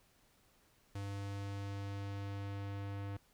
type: tone with low-pass filter sweep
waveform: square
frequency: 99.8 Hz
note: G2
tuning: 32 cents sharp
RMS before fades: -42 dBFS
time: 0.95-3.17 s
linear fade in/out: 5 ms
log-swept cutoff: 9800 to 2600 Hz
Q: 0.72
effects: pink hiss -70 dBFS RMS until 3.33 s